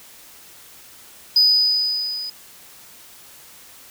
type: tone with level ramp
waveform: sine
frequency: 4978 Hz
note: D#8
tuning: in tune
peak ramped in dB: -8 to -27 dBFS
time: 1.36-2.3 s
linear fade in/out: 5 ms
effects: tanh soft clip ceiling -9 dBFS + white hiss -45 dBFS RMS until 3.9 s